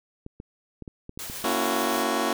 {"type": "clicks", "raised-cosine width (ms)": 3, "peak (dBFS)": -25, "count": 7, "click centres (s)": [0.264, 0.401, 0.823, 0.878, 1.094, 1.175, 1.299]}
{"type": "noise with tremolo", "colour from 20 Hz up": "white", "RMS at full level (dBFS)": -35, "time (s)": [1.19, 2.03], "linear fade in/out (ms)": 0, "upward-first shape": "triangle", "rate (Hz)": 6.9, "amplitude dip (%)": 35}
{"type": "chord", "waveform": "15% pulse", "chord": "F# dominant seventh", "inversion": "first", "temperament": "just", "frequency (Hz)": [231.2, 277.5, 333, 370], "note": ["A#3", "C#4", "E4", "F#4"], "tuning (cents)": [-14, 2, 18, 0], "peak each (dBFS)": -23, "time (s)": [1.44, 2.33], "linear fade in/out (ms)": 2}
{"effects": []}